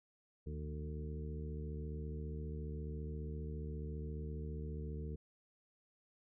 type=harmonic tone with a mistuned harmonic; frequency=74.7 Hz; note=D2; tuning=30 cents sharp; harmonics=1 / 2 / 3 / 4 / 5 / 6; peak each=-42 / -46 / -52 / -56 / -54 / -52 dBFS; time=0.46-5.16 s; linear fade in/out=10 ms; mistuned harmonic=2; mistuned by=+71 cents; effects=none